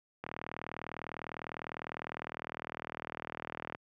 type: click train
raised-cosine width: 0.5 ms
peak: -23 dBFS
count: 141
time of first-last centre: 0.24-3.749 s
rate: 39.9 Hz
effects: high-pass 100 Hz 12 dB/octave